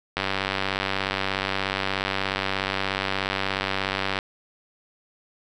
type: click train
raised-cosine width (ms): 0.3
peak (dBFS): -8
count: 390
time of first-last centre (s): 0.17-4.189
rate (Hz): 96.8
effects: none